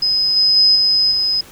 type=tone with level steps; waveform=sine; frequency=5050 Hz; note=D#8; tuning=25 cents sharp; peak=-13 / -10 / -8 / -11 / -14 dBFS; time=0.02-1.41 s; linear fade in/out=5 ms; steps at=0.36 / 0.56 / 0.75 / 1.11 s; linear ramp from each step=10 ms; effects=pink hiss -41 dBFS RMS until 1.51 s